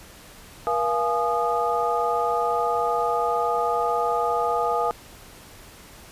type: tone cluster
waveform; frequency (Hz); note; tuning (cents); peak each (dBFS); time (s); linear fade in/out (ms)
sine; 478.1 / 688 / 842 / 1229; A#4 / F5 / G#5 / D#6; +44 / -26 / +24 / -22; -26; 0.67-4.91; 0
effects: pink hiss -46 dBFS RMS until 6.11 s + resampled to 32000 Hz